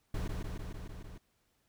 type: noise with echo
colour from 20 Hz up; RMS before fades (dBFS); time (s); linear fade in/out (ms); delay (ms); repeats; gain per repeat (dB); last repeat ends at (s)
brown; -35; 0.14-0.28; 5; 150; 6; -2; 1.18
effects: pink hiss -75 dBFS RMS until 1.68 s